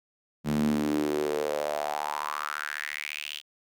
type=tone with high-pass filter sweep; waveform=sawtooth; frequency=74.5 Hz; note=D2; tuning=25 cents sharp; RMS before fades=-30 dBFS; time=0.44-3.42 s; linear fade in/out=50 ms; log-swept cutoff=180 to 3200 Hz; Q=5.3; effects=none